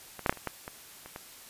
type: clicks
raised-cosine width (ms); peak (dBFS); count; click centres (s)
0.5; -25 / -11 / -6 / -22 / -29 / -16 / -23 / -29 / -24; 9; 0.193 / 0.262 / 0.295 / 0.326 / 0.373 / 0.473 / 0.679 / 1.06 / 1.161
effects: white hiss -50 dBFS RMS until 1.49 s + resampled to 32000 Hz